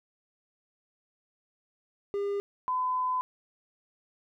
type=tone pair in turn; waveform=triangle / sine; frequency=402.8 / 1011.8 Hz; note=G4 / B5; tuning=+47 / +42 cents; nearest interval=octave + major third; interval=1595 cents; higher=second; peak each=-26 dBFS; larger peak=neither; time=2.14-2.4 / 2.68-3.21 s; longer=second; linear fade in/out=0 ms; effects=none